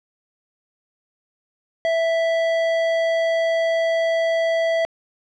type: tone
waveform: square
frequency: 659.3 Hz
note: E5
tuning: in tune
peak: -18 dBFS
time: 1.85-4.85 s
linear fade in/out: 0 ms
effects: low-pass 3000 Hz 12 dB/octave